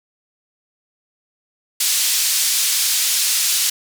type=band-pass noise; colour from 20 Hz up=pink; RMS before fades=-18 dBFS; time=1.8-3.7 s; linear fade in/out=5 ms; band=4300 to 13000 Hz; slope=12 dB/octave; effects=none